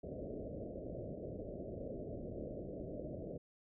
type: low-pass noise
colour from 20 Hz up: white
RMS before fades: -45 dBFS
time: 0.03-3.38 s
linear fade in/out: 10 ms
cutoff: 640 Hz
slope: 96 dB/octave
effects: none